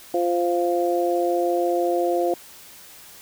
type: harmonic tone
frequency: 174.1 Hz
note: F3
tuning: 5 cents flat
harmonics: 2 / 3 / 4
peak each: -22 / -24 / -24 dBFS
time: 0.14-2.34 s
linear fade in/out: 2 ms
effects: white hiss -45 dBFS RMS until 3.21 s